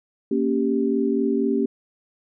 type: chord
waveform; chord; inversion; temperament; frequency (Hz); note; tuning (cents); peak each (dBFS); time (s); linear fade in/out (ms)
sine; G diminished; first; equal; 233.1 / 277.2 / 392; Bb3 / Db4 / G4; 0 / 0 / 0; -23; 0.31-1.66; 5
effects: none